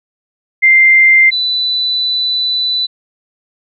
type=tone pair in turn; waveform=sine; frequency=2093 / 3985 Hz; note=C7 / B7; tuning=0 / +15 cents; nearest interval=major seventh; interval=1115 cents; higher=second; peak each=-4 / -12 dBFS; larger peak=first; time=0.62-1.31 / 1.31-2.87 s; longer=second; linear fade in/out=20 ms; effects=none